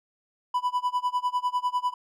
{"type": "tone with tremolo", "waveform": "triangle", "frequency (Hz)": 991, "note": "B5", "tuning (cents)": 6, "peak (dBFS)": -19, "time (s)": [0.54, 1.94], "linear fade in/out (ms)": 5, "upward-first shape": "sine", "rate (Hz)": 10, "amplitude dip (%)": 95, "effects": []}